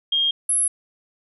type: tone pair in turn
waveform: sine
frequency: 3228 / 10917 Hz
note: G#7 / F9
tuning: -50 / -40 cents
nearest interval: octave + major sixth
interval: 2110 cents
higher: second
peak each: -17 dBFS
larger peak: neither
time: 0.12-0.31 / 0.49-0.68 s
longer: neither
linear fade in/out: 5 ms
effects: none